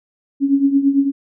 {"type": "tone with tremolo", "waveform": "sine", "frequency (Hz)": 277.2, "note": "C#4", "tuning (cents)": 0, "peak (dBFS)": -8, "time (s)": [0.4, 1.12], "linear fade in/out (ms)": 50, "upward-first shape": "triangle", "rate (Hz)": 8.9, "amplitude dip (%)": 80, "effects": []}